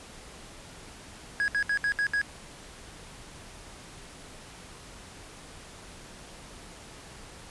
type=tone bursts; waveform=triangle; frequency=1659 Hz; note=G#6; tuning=2 cents flat; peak=-22 dBFS; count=6; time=1.4-2.215 s; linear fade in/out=0 ms; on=80 ms; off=67 ms; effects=pink hiss -47 dBFS RMS until 7.5 s + resampled to 24000 Hz